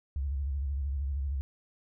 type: tone with vibrato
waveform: sine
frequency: 69.3 Hz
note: C#2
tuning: in tune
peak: -29 dBFS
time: 0.16-1.41 s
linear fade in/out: 0 ms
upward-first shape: square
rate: 13 Hz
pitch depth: 87 cents each way
effects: none